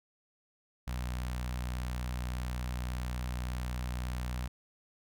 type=tone with notch filter; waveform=sawtooth; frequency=61.74 Hz; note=B1; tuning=in tune; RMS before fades=-36 dBFS; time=0.87-4.48 s; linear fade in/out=10 ms; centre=380 Hz; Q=0.75; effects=none